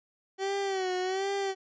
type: tone with vibrato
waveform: 30% pulse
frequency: 381.2 Hz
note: G4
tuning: 48 cents flat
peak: -26 dBFS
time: 0.38-1.55 s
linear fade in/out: 50 ms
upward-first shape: sine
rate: 1.3 Hz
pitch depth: 74 cents each way
effects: resampled to 16000 Hz